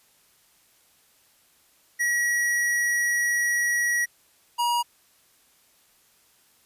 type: tone pair in turn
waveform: square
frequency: 1917 / 955.2 Hz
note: A#6 / A#5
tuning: +48 / +42 cents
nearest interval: octave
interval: 1206 cents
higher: first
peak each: -22 dBFS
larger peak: neither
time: 1.99-4.06 / 4.58-4.83 s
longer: first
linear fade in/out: 20 ms
effects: white hiss -61 dBFS RMS until 6.65 s + resampled to 32000 Hz